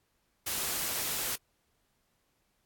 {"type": "noise", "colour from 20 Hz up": "white", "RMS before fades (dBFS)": -33, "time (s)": [0.46, 1.36], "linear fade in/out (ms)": 10, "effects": ["pink hiss -75 dBFS RMS until 2.65 s", "AAC 64 kbps"]}